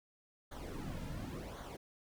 brown noise with flanger, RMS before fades -44 dBFS, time 0.51-1.77 s, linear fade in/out 10 ms, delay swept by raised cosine 0.38 to 2.68 ms, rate 0.92 Hz, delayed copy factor -0.7, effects none

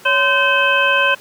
harmonic tone with a mistuned harmonic, 515 Hz, C5, 28 cents flat, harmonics 1 / 2 / 3 / 5 / 6, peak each -20 / -19 / -16 / -17 / -22 dBFS, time 0.05-1.15 s, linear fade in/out 10 ms, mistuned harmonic 1, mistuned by +140 cents, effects pink hiss -42 dBFS RMS until 1.2 s + high-pass 200 Hz 12 dB/octave

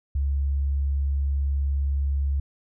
sine tone, 69.6 Hz, C#2, 8 cents sharp, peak -21 dBFS, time 0.15-2.4 s, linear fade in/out 5 ms, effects none

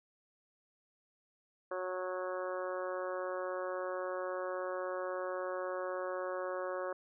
harmonic tone, 183.7 Hz, F#3, 12 cents flat, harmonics 2 / 3 / 4 / 5 / 6 / 7 / 8 / 9, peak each -42 / -38 / -49 / -50 / -44 / -48 / -49 / -51 dBFS, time 1.71-6.93 s, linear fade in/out 5 ms, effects none

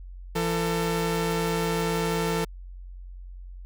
sawtooth tone pair together, 169.1 / 446.9 Hz, E3 / A4, +44 / +27 cents, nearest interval octave + perfect fourth, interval 1683 cents, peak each -23 dBFS, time 0.35-2.45 s, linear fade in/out 10 ms, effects added 45 Hz sine -38 dBFS peak until 3.65 s

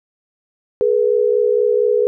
sine tone pair together, 421.5 / 485.8 Hz, G#4 / B4, +26 / -29 cents, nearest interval major second, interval 245 cents, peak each -15 dBFS, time 0.81-2.07 s, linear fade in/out 0 ms, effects none

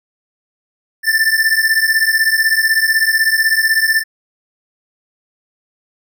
square beating tone pair, 1767 / 1783 Hz, A6 / A6, +7 / +22 cents, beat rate 16 Hz, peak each -15 dBFS, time 1.03-4.04 s, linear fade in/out 50 ms, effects none

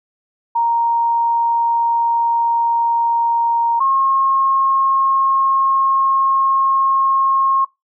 sine tone pair in turn, 932.3 / 1078.3 Hz, A#5 / C#6, 0 / -48 cents, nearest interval minor third, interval 252 cents, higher second, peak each -13 / -12 dBFS, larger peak second, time 0.55-3.8 / 3.8-7.65 s, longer second, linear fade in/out 10 ms, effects noise-tail reverb RT60 0.2 s tail -20 dB re dry

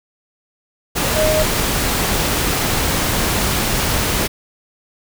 sine tone in noise, 621 Hz, D#5, 3 cents flat, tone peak -15 dBFS, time 1.15-1.44 s, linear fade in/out 20 ms, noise pink, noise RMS -18 dBFS, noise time 0.95-4.28 s, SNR 0 dB, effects none

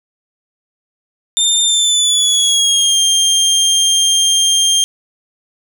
25% pulse tone with pitch glide, 3606 to 3194 Hz, A7 to G7, +42 to +32 cents, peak -6 dBFS, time 1.37-4.84 s, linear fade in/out 0 ms, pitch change -210 cents, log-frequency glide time 1.63-2.98 s, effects none

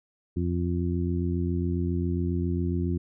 harmonic tone, 87.31 Hz, F2, in tune, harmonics 1 / 2 / 3 / 4, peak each -27 / -30 / -32 / -33 dBFS, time 0.36-2.98 s, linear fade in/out 10 ms, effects none

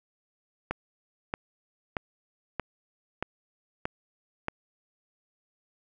click train, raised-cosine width 0.5 ms, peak -14 dBFS, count 7, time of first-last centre 0.71-4.484 s, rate 1.59 Hz, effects none

